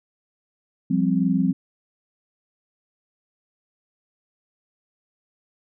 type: chord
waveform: sine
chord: F suspended second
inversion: none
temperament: just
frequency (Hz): 174.61 / 196.44 / 261.9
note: F3 / G3 / C4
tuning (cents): 0 / +4 / +2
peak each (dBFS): -22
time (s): 0.9-1.53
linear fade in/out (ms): 10
effects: none

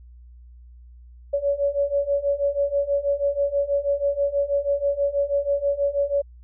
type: beating tone pair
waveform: sine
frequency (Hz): 562 / 568.2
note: C#5 / C#5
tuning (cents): +24 / +43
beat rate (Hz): 6.2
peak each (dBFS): -24 / -22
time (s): 1.33-6.22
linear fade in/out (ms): 10
effects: added 60 Hz sine -43 dBFS peak until 6.43 s

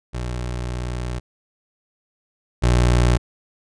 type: tone pair in turn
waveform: 25% pulse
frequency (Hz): 61 / 60.44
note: B1 / B1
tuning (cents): -21 / -37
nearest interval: unison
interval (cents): 16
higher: first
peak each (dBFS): -21 / -10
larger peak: second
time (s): 0.13-1.2 / 2.62-3.18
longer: first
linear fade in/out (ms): 20
effects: resampled to 22050 Hz

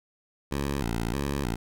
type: tone with vibrato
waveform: 10% pulse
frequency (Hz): 63.4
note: B1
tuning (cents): +46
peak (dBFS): -19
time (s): 0.51-1.56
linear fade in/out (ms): 10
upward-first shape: square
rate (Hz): 1.6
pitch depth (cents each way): 180
effects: none

